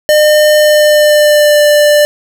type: tone with pitch glide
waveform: square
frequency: 605 to 592.2 Hz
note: D#5 to D5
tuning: -49 to +14 cents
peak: -5 dBFS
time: 0.09-2.05 s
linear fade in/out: 0 ms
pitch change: -37 cents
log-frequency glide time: 0.56-1.63 s
effects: none